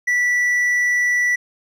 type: tone with hard clipping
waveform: sine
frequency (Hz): 1960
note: B6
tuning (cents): -14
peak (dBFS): -16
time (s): 0.07-1.36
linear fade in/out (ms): 10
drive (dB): 3
effects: none